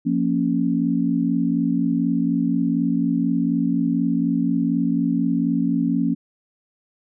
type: chord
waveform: sine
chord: Bb minor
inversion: second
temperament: equal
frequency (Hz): 174.61 / 233.1 / 277.2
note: F3 / Bb3 / Db4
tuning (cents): 0 / 0 / 0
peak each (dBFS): -23 / -22 / -21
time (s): 0.05-6.15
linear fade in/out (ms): 20
effects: none